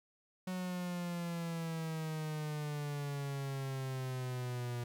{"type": "exponential sweep", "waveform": "45% pulse", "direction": "down", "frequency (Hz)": [185, 120], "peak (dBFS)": -37, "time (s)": [0.47, 4.84], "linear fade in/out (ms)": 5, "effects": ["13-bit"]}